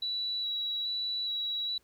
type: tone with vibrato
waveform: triangle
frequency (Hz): 3918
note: B7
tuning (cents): -15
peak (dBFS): -27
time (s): 0.02-1.78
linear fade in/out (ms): 5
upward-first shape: square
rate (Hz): 1.2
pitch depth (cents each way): 11
effects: tanh soft clip ceiling -29 dBFS + pink hiss -69 dBFS RMS until 1.83 s